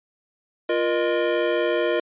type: tone cluster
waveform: square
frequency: 349 / 473.8 / 614 Hz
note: F4 / A#4 / D#5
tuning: -1 / +28 / -23 cents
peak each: -25 dBFS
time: 0.69-2 s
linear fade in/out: 5 ms
effects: resampled to 8000 Hz